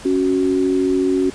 sine tone pair together, 277.2 / 371 Hz, C#4 / F#4, 0 / +5 cents, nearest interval perfect fourth, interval 505 cents, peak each -17 dBFS, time 0.05-1.3 s, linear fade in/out 5 ms, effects pink hiss -37 dBFS RMS until 1.34 s + resampled to 22050 Hz

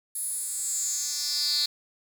10% pulse tone with high-pass filter sweep, 294.1 Hz, D4, 3 cents sharp, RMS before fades -29 dBFS, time 0.15-1.66 s, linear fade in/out 5 ms, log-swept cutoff 11000 to 4200 Hz, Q 5.7, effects none

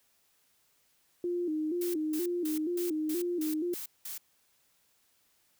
sine tone with vibrato, 329.6 Hz, E4, in tune, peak -29 dBFS, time 1.24-3.74 s, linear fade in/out 2 ms, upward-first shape square, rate 2.1 Hz, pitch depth 110 cents each way
blue noise bursts, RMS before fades -40 dBFS, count 8, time 1.81-4.18 s, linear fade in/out 5 ms, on 130 ms, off 190 ms
effects white hiss -70 dBFS RMS until 5.59 s

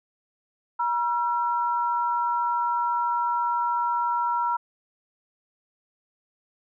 sine tone pair together, 956.1 / 1353 Hz, A#5 / E6, +44 / +45 cents, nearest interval tritone, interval 601 cents, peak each -23 / -28 dBFS, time 0.79-4.57 s, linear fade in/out 10 ms, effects none

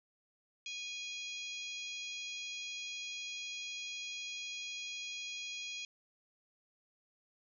harmonic tone, 824 Hz, G#5, 14 cents flat, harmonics 3 / 4 / 5 / 6 / 7 / 8, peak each -44 / -45 / -51 / -53 / -55 / -50 dBFS, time 0.66-5.85 s, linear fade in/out 2 ms, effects none

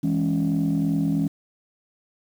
sine chord, C# minor, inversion first, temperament equal, 164.81 / 207.7 / 277.2 Hz, E3 / G#3 / C#4, 0 / 0 / 0 cents, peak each -22 / -25 / -22 dBFS, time 0.03-1.28 s, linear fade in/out 10 ms, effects tanh soft clip ceiling -15 dBFS + 8-bit

